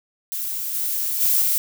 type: noise with level steps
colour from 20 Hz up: violet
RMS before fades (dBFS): -27 / -24 / -18 / -20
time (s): 0.32-1.58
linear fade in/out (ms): 0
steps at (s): 0.73 / 1.2 / 1.41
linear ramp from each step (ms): 20
effects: none